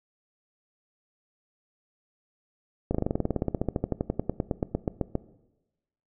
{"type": "slowing click train", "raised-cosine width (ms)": 2, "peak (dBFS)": -12, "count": 30, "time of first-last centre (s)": [2.91, 5.154], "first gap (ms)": 36, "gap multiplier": 1.05, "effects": ["noise-tail reverb RT60 1.0 s tail -18 dB re dry"]}